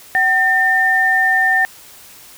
sine tone pair together, 759 / 1805.2 Hz, F#5 / A6, +44 / +44 cents, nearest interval octave + minor third, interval 1500 cents, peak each -18 / -12 dBFS, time 0.15-1.65 s, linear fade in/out 0 ms, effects white hiss -41 dBFS RMS until 2.37 s

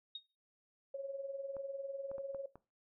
sine tone with exponential decay, 3729 Hz, A#7, in tune, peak -38 dBFS, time 0.15-0.24 s, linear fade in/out 5 ms, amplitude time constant 18 ms
sine tone with tremolo, 549 Hz, C#5, 17 cents flat, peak -37 dBFS, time 0.94-2.46 s, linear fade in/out 5 ms, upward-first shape sine, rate 20 Hz, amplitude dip 60%
clicks, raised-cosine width 1 ms, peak -38 dBFS, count 5, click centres 1.567 / 2.115 / 2.182 / 2.347 / 2.556 s
effects noise-tail reverb RT60 0.3 s tail -19 dB re dry

